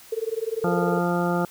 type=tone with tremolo; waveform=sine; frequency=448.6 Hz; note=A4; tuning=34 cents sharp; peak=-21 dBFS; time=0.12-0.99 s; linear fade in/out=5 ms; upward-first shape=sine; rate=20 Hz; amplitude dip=100%
type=harmonic tone; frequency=174.61 Hz; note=F3; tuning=in tune; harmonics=1 / 2 / 3 / 4 / 5 / 7 / 8; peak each=-24 / -27 / -29 / -30 / -31 / -32 / -33 dBFS; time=0.64-1.45 s; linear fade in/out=2 ms
effects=white hiss -48 dBFS RMS until 1.5 s